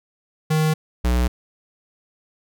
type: tone pair in turn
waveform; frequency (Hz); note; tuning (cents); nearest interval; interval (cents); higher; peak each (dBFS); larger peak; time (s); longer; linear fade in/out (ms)
square; 156.1 / 61.01; D#3 / B1; +6 / -20; octave + major third; 1626; first; -17; neither; 0.5-0.74 / 1.04-1.28; neither; 10
effects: none